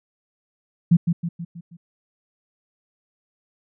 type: tone with echo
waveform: sine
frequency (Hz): 170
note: F3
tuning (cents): -46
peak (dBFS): -10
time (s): 0.91-0.97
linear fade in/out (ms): 10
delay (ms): 160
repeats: 5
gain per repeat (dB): -6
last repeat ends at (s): 1.77
effects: none